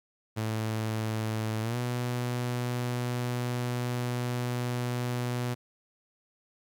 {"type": "tone with pitch glide", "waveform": "sawtooth", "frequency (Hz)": [109.9, 122.65], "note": ["A2", "B2"], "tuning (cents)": [-2, -12], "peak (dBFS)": -25, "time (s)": [0.36, 5.55], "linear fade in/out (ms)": 20, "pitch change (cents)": 190, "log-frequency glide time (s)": [1.62, 1.77], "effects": ["11-bit"]}